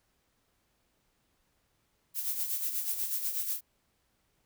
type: noise with tremolo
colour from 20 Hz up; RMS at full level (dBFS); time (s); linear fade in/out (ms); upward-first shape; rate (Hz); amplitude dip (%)
violet; -31; 2.14-3.61; 50; sine; 8.2; 55
effects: pink hiss -74 dBFS RMS until 4.45 s